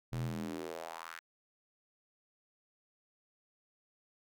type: tone with high-pass filter sweep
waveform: square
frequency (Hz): 41.2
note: E1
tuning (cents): 0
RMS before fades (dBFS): -41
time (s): 0.12-1.2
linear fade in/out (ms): 10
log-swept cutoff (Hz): 92 to 1700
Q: 2.9
effects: none